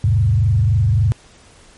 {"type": "tone with frequency modulation", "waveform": "sine", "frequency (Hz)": 104.4, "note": "G#2", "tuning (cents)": 10, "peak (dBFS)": -11, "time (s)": [0.04, 1.12], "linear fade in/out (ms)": 0, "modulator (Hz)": 23.5, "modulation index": 1, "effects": ["pink hiss -47 dBFS RMS until 1.77 s", "MP3 48 kbps"]}